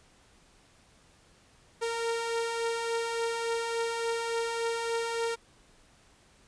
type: beating tone pair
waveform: sawtooth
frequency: 458.7 / 462.2 Hz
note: A#4 / A#4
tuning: -28 / -15 cents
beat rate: 3.5 Hz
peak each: -34 / -26 dBFS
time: 1.81-5.36 s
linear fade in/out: 20 ms
effects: pink hiss -61 dBFS RMS until 6.47 s + resampled to 22050 Hz